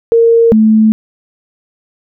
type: tone pair in turn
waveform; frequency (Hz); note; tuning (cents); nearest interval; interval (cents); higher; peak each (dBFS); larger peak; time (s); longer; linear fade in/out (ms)
sine; 461.2 / 218.3; A#4 / A3; -19 / -13; octave + minor second; 1294; first; -4; neither; 0.12-0.52 / 0.52-0.92; neither; 0
effects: none